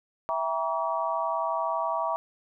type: chord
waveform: sine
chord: E diminished seventh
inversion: none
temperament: just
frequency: 659.3 / 791.1 / 949.3 / 1139.2 Hz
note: E5 / G5 / Bb5 / Db6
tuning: 0 / +16 / +31 / +47 cents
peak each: -30 / -35 / -30 / -31 dBFS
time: 0.29-2.16 s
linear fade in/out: 0 ms
effects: none